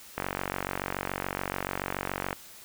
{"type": "click train", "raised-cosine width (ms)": 0.5, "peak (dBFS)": -14, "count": 102, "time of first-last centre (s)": [0.18, 2.329], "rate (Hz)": 47, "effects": ["white hiss -49 dBFS RMS until 2.64 s"]}